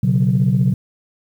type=chord; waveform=sine; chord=B suspended second; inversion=none; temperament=just; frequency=123.47 / 138.9 / 185.21 Hz; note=B2 / C#3 / F#3; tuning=0 / +4 / +2 cents; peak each=-16 dBFS; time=0.03-0.74 s; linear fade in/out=5 ms; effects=tanh soft clip ceiling -6 dBFS + 8-bit